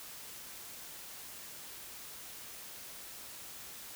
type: silence
effects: white hiss -48 dBFS RMS until 3.95 s